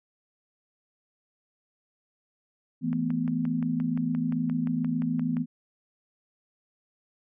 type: chord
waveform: sine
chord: E suspended fourth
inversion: none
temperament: equal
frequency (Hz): 164.81 / 220 / 246.9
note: E3 / A3 / B3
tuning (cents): 0 / 0 / 0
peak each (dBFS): -30 / -32 / -27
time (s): 2.81-5.46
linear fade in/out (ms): 50
type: click train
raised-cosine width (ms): 0.5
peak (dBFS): -28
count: 15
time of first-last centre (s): 2.93-5.369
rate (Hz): 5.74
effects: none

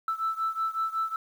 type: beating tone pair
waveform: sine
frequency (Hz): 1318.5 / 1323.9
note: E6 / E6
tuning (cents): 0 / +7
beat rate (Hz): 5.4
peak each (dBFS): -28 / -30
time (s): 0.08-1.16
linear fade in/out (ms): 2
effects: tanh soft clip ceiling -21 dBFS + 9-bit

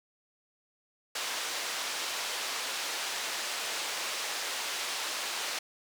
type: band-pass noise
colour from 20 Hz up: white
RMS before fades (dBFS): -35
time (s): 1.15-5.59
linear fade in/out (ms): 5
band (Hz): 490 to 5500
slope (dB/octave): 12
effects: none

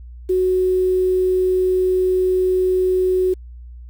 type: tone with quantisation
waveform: sine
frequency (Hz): 370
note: F#4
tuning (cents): 0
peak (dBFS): -14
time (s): 0.29-3.34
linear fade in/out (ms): 10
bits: 7
effects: added 60 Hz sine -34 dBFS peak until 3.89 s

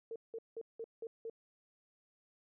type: tone bursts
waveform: sine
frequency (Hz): 453.8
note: A#4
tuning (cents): -47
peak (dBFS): -40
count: 6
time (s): 0.11-1.298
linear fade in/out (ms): 2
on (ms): 48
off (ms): 180
effects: none

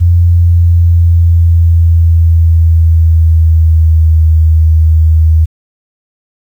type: tone with pitch glide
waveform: sine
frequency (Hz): 86.3 to 79.6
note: F2 to D#2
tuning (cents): -20 to +40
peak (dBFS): -3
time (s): 0-5.46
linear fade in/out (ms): 20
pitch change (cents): -140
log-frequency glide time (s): 0.16-4.21
effects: 7-bit

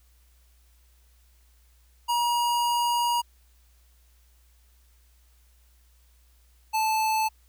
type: tone pair in turn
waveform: square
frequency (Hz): 954 / 874.6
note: A#5 / A5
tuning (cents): +40 / -11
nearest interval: major second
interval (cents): 151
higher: first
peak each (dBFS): -23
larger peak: neither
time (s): 2.08-3.22 / 6.73-7.29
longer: first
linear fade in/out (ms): 20
effects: added 60 Hz sine -57 dBFS peak until 7.48 s + white hiss -66 dBFS RMS until 7.48 s

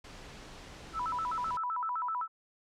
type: noise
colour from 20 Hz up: pink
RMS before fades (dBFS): -48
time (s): 0.04-1.57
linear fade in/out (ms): 5
type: tone with vibrato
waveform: sine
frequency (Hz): 1139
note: C#6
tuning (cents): +47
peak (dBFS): -31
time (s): 0.93-2.28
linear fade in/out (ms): 50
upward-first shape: square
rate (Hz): 7.8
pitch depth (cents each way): 250
effects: low-pass 6000 Hz 12 dB/octave

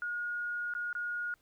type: tone with dropouts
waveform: sine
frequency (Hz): 1437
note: F6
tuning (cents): +49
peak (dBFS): -33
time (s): 0.02-1.34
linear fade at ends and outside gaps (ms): 1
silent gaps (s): 0.738-0.75 / 0.929-0.951
effects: pink hiss -71 dBFS RMS until 1.41 s

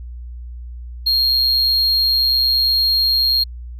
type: tone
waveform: triangle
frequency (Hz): 4243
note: C8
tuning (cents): +23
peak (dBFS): -12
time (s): 1.06-3.44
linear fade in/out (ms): 10
effects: added 60 Hz sine -29 dBFS peak until 3.79 s

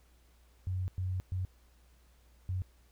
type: tone bursts at uneven times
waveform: sine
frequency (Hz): 92.5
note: F#2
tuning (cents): 0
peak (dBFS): -31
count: 4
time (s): 0.67-0.88 / 0.98-1.2 / 1.32-1.45 / 2.49-2.62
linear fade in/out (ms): 0
effects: added 60 Hz sine -61 dBFS peak until 2.91 s + pink hiss -69 dBFS RMS until 2.91 s

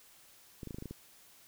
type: clicks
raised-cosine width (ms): 3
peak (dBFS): -29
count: 8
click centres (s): 0.632 / 0.673 / 0.708 / 0.745 / 0.785 / 0.824 / 0.857 / 0.91
effects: white hiss -60 dBFS RMS until 1.47 s

